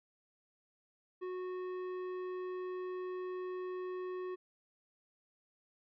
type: tone with tanh clipping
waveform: sine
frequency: 366.9 Hz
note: F#4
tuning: 15 cents flat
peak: -40 dBFS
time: 1.21-4.36 s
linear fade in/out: 20 ms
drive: 12 dB
effects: none